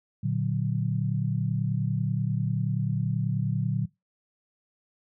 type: chord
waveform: sine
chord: Bb augmented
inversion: none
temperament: equal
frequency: 116.54 / 146.83 / 185 Hz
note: Bb2 / D3 / F#3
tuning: 0 / 0 / 0 cents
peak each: -28 / -28 / -30 dBFS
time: 0.23-3.86 s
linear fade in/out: 10 ms
effects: noise-tail reverb RT60 0.2 s tail -23 dB re dry